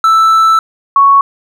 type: tone pair in turn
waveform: triangle / sine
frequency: 1321 / 1110.8 Hz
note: E6 / C#6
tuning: +3 / +3 cents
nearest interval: minor third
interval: 300 cents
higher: first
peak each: -3 dBFS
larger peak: neither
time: 0.04-0.59 / 0.96-1.21 s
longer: first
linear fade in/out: 2 ms
effects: none